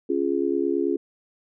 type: chord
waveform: sine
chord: Db major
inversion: none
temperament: just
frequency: 277.2 / 346.5 / 415.8 Hz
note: Db4 / F4 / Ab4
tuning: 0 / -14 / +2 cents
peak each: -26 / -24 / -26 dBFS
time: 0.09-0.97 s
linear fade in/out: 10 ms
effects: none